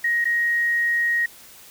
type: tone with dropouts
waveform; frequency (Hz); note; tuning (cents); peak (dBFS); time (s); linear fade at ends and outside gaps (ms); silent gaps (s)
sine; 1881; A#6; +15; -18; 0.04-1.26; 5; 0.244-0.253
effects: white hiss -46 dBFS RMS until 1.7 s